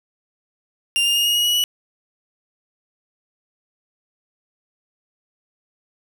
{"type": "tone with pitch steps", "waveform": "40% pulse", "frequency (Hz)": [2794, 2818, 2843, 2868, 2893, 2918, 2943], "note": ["F7", "F7", "F7", "F7", "F#7", "F#7", "F#7"], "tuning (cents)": [0, 15, 30, 45, -40, -25, -10], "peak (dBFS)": -15, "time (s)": [0.96, 1.639], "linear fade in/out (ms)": 0, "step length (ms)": 97, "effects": []}